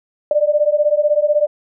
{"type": "beating tone pair", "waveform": "sine", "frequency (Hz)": [587.3, 603.3], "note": ["D5", "D5"], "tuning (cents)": [0, 46], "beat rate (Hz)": 16, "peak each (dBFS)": -15, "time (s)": [0.31, 1.47], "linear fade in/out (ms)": 2, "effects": []}